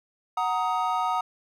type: chord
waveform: triangle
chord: D# minor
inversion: first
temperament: equal with one note detuned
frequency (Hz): 740 / 932.3 / 1253.2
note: F#5 / A#5 / D#6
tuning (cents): 0 / 0 / +12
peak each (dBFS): -26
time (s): 0.37-1.21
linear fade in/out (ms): 5
effects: none